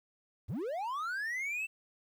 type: linear sweep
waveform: triangle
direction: up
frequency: 64.9 to 2692 Hz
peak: -32 dBFS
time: 0.48-1.67 s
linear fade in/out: 20 ms
effects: 11-bit